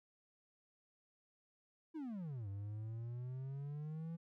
triangle exponential two-way sweep, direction down then up, 334.1 to 97.5 to 168.5 Hz, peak -40 dBFS, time 1.94-4.17 s, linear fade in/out 20 ms, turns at 2.48 s, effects none

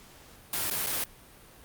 white noise with dropouts, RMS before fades -30 dBFS, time 0.53-1.04 s, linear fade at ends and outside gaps 2 ms, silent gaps 0.701-0.71 / 0.864-0.869 s, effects pink hiss -53 dBFS RMS until 1.64 s + Opus 48 kbps

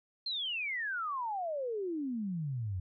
sine exponential sweep, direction down, 4251 to 87.4 Hz, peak -33 dBFS, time 0.26-2.8 s, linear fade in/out 5 ms, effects none

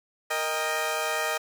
15% pulse chord, Eb major, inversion second, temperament equal with one note detuned, 466.2 / 622.3 / 795.4 Hz, Bb4 / Eb5 / G5, 0 / 0 / +25 cents, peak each -26 / -22 / -26 dBFS, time 0.3-1.38 s, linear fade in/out 10 ms, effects none

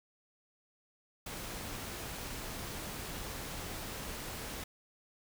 pink noise, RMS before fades -42 dBFS, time 1.26-4.64 s, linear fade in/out 5 ms, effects none

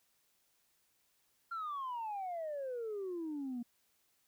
sine exponential sweep, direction down, 1394 to 233.3 Hz, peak -36 dBFS, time 1.51-3.63 s, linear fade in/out 10 ms, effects tanh soft clip ceiling -35 dBFS + white hiss -75 dBFS RMS until 4.27 s

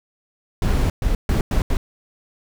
brown noise bursts at uneven times, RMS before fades -18 dBFS, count 5, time 0.62-0.9 / 1.02-1.15 / 1.29-1.41 / 1.51-1.62 / 1.7-1.77 s, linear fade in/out 2 ms, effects none

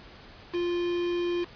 triangle tone with quantisation, 349.2 Hz, F4, in tune, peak -24 dBFS, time 0.53-1.45 s, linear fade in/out 20 ms, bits 6, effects pink hiss -49 dBFS RMS until 1.55 s + resampled to 11025 Hz

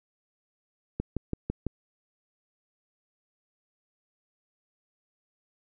click train, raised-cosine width 3 ms, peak -16 dBFS, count 5, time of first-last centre 1-1.667 s, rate 6 Hz, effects none

